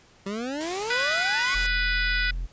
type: exponential sweep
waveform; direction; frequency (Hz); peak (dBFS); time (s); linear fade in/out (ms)
25% pulse; up; 191.5 to 1138; -25; 0.26-1.55; 5
type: noise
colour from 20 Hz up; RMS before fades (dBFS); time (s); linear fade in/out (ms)
white; -35; 0.6-1.67; 10
type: harmonic tone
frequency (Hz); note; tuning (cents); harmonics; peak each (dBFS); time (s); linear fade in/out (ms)
493.9; B4; 0; 3 / 4 / 5 / 6 / 7 / 8 / 9 / 10; -26 / -29 / -32 / -40 / -35 / -37 / -41 / -35; 0.9-2.31; 5
type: tone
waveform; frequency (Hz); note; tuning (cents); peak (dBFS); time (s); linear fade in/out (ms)
triangle; 42.88; F1; -31; -25; 1.54-2.47; 20
effects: pink hiss -56 dBFS RMS until 2.52 s + resampled to 16000 Hz

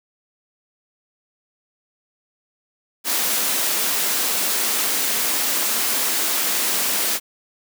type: high-pass noise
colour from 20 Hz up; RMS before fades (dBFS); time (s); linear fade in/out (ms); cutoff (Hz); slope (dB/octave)
white; -21; 3.04-7.2; 50; 190; 48
effects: none

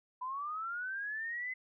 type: linear sweep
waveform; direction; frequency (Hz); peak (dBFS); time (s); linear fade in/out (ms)
sine; up; 987.8 to 2050; -36; 0.21-1.54; 10
effects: none

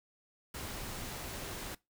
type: noise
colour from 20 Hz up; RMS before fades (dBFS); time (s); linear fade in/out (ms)
pink; -42; 0.54-1.75; 5
effects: noise-tail reverb RT60 0.2 s tail -21 dB re dry

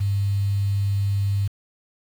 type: tone with quantisation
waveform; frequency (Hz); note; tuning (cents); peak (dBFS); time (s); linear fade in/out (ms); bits
sine; 99.8; G2; +32; -19; 0-1.48; 10; 7
effects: none

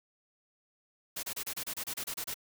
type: noise bursts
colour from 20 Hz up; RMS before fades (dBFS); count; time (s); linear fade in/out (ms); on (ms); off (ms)
white; -37; 12; 1.16-2.343; 10; 72; 29
effects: none

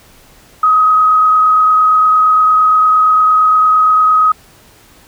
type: tone with frequency modulation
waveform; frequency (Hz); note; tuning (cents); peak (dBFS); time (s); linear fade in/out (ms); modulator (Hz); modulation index
sine; 1263; D#6; +26; -6; 0.63-4.32; 5; 28.7; 0.47
effects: pink hiss -44 dBFS RMS until 5.07 s

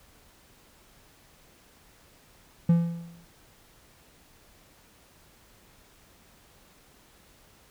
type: tone with exponential decay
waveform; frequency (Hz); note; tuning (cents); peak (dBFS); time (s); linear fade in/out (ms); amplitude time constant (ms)
triangle; 169.3; E3; +46; -13; 2.69-3.25; 5; 120
effects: pink hiss -58 dBFS RMS until 7.7 s

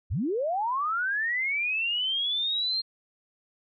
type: linear sweep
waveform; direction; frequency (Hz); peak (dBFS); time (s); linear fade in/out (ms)
sine; up; 55.7 to 4226; -25; 0.1-2.82; 20
effects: none

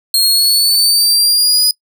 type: exponential sweep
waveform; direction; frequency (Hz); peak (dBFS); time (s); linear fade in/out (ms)
sawtooth; up; 4232 to 4978; -6; 0.14-1.71; 2
effects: noise-tail reverb RT60 0.1 s tail -24 dB re dry

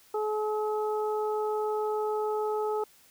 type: harmonic tone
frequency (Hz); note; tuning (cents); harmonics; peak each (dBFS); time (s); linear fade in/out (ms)
426.7; G#4; +47; 1 / 2 / 3; -28 / -33 / -38; 0.14-2.84; 5
effects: white hiss -59 dBFS RMS until 3.1 s

